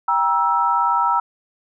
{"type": "chord", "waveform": "sine", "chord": "E diminished", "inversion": "first", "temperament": "just", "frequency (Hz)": [791.1, 949.3, 1318.5], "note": ["G5", "Bb5", "E6"], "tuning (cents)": [16, 31, 0], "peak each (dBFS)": [-23, -18, -19], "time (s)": [0.08, 1.2], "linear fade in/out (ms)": 5, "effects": []}